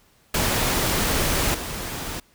pink noise with level steps, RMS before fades -22 / -31 dBFS, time 0.34-2.2 s, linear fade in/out 5 ms, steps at 1.54 s, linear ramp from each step 5 ms, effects pink hiss -59 dBFS RMS until 2.34 s

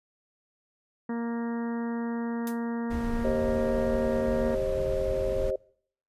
harmonic tone, 233.5 Hz, A#3, 3 cents sharp, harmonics 1 / 2 / 3 / 4 / 5 / 6 / 7 / 8, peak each -29 / -37 / -45 / -42 / -48 / -50 / -50 / -48 dBFS, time 1.09-4.55 s, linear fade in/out 5 ms
blue noise with exponential decay, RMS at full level -34 dBFS, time 2.47-2.59 s, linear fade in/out 2 ms, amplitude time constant 24 ms
brown noise, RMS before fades -34 dBFS, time 2.9-5.51 s, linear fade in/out 10 ms
sine chord, C minor, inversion second, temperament equal with one note detuned, 392 / 531.5 / 622.3 Hz, G4 / C5 / Eb5, 0 / +27 / 0 cents, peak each -32 / -28 / -32 dBFS, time 3.24-5.56 s, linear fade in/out 5 ms
effects noise-tail reverb RT60 0.6 s tail -24 dB re dry + resampled to 32000 Hz

